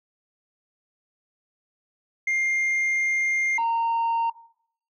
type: tone pair in turn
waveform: sine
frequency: 2112 / 921.4 Hz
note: C7 / A#5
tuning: +16 / -20 cents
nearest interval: octave + major second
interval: 1436 cents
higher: first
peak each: -19 dBFS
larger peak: neither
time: 2.27-3.58 / 3.58-4.3 s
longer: first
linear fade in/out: 5 ms
effects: noise-tail reverb RT60 0.6 s tail -19 dB re dry + tanh soft clip ceiling -20 dBFS